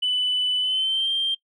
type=tone with pitch glide; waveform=sine; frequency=2993 to 3171 Hz; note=F#7 to G7; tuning=+19 to +19 cents; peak=-19 dBFS; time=0.02-1.35 s; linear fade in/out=10 ms; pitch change=+100 cents; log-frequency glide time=0.59-1.1 s; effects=noise-tail reverb RT60 0.1 s tail -22 dB re dry + tanh soft clip ceiling -16 dBFS